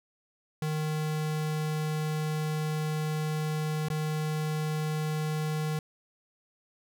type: tone with dropouts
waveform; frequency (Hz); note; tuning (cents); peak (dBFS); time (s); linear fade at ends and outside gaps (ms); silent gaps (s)
square; 154.3; D#3; -14; -29; 0.62-5.79; 2; 3.885-3.901
effects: none